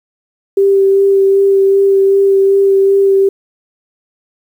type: tone with vibrato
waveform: sine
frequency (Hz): 392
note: G4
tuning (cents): 0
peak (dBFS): -6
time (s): 0.57-3.29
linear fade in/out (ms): 5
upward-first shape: sine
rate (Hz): 2.6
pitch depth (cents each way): 13
effects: 7-bit